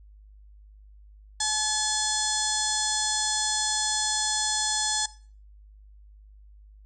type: harmonic tone with a mistuned harmonic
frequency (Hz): 858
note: A5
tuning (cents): -44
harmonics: 1 / 2 / 4 / 5 / 6 / 7 / 8 / 9 / 10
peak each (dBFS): -33 / -33 / -33 / -33 / -33 / -33 / -33 / -33 / -33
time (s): 1.4-5.06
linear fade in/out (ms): 5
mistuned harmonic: 9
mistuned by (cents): -21
effects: noise-tail reverb RT60 0.4 s tail -17 dB re dry + added 51 Hz sine -48 dBFS peak until 6.85 s